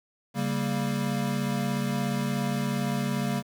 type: chord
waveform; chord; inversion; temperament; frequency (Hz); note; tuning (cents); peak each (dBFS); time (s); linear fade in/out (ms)
square; G diminished; second; equal with one note detuned; 139.39 / 196 / 233.1; Db3 / G3 / Bb3; +10 / 0 / 0; -31; 0.34-3.43; 50
effects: 9-bit